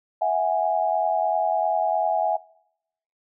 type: tone cluster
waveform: sine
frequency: 653 / 736 / 826 Hz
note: E5 / F#5 / G#5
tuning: -17 / -9 / -10 cents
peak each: -24 dBFS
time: 0.21-2.37 s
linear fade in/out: 10 ms
effects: noise-tail reverb RT60 0.8 s tail -22 dB re dry